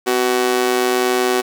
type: tone with amplitude modulation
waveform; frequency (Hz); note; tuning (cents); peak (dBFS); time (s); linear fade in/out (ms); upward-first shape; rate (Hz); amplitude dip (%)
sawtooth; 375.1; F#4; +24; -7; 0.06-1.42; 20; sine; 121; 85
effects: 7-bit

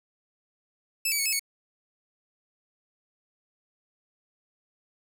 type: tone with pitch steps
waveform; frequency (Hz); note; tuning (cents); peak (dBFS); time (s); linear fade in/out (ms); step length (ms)
10% pulse; 2625 / 2289 / 2213 / 2588 / 2219; E7 / D7 / C#7 / E7 / C#7; -8 / -45 / -3 / -32 / +1; -16; 1.05-1.395; 5; 69
effects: none

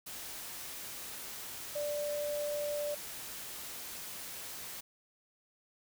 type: tone in noise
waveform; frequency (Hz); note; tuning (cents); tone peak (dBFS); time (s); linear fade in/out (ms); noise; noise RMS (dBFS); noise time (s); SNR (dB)
sine; 587.3; D5; 0; -33; 1.75-2.95; 10; white; -44; 0.06-4.81; +8
effects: none

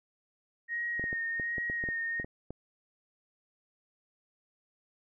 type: tone with vibrato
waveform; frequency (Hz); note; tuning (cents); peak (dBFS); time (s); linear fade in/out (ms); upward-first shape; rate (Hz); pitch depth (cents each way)
sine; 1864.7; A#6; 0; -31; 0.68-2.25; 50; sine; 1.3; 26
type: clicks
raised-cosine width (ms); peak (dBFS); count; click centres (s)
2; -26; 11; 0.996 / 1.04 / 1.129 / 1.398 / 1.582 / 1.699 / 1.839 / 1.888 / 2.199 / 2.245 / 2.506
effects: none

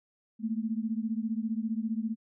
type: beating tone pair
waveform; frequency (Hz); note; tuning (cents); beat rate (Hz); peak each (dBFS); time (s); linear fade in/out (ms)
sine; 217.4 / 232.4; A3 / A#3; -21 / -5; 15; -31 / -33; 0.39-2.16; 50
effects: none

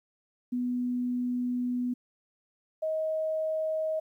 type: tone pair in turn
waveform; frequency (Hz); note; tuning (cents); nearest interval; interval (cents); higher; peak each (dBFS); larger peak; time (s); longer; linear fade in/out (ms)
sine; 246.9 / 631; B3 / D#5; 0 / +24; octave + major third; 1624; second; -27; neither; 0.52-1.94 / 2.82-4; first; 10
effects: 11-bit

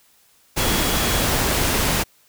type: tone in noise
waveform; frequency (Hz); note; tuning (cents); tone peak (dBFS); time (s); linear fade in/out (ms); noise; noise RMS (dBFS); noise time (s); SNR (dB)
sine; 3335; G#7; +7; -31; 0.57-1.26; 20; pink; -20; 0.56-2.04; -14
effects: white hiss -57 dBFS RMS until 2.28 s

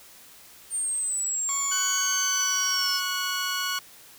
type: exponential sweep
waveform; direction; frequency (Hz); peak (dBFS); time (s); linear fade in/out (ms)
sine; down; 8830 to 5250; -25; 0.7-3.01; 50
type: tone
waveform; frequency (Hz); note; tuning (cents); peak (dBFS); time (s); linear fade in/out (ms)
sawtooth; 1108.7; C#6; 0; -28; 1.49-3.79; 0
type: tone with pitch glide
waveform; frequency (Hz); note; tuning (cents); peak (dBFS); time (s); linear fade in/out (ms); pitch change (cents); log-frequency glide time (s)
15% pulse; 1500 to 1466.6; F#6 to F#6; +23 to -16; -21; 1.71-3.79; 10; -39; 2.72-2.89
effects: white hiss -50 dBFS RMS until 4.18 s

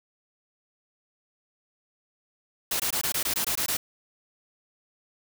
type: noise bursts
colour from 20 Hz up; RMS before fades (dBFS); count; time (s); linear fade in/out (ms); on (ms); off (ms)
white; -27; 10; 2.71-3.77; 5; 88; 20
effects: none

